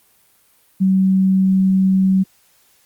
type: tone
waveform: sine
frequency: 190 Hz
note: F#3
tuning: 46 cents sharp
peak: -11 dBFS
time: 0.8-2.24 s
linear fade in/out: 20 ms
effects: white hiss -56 dBFS RMS until 2.85 s + Opus 32 kbps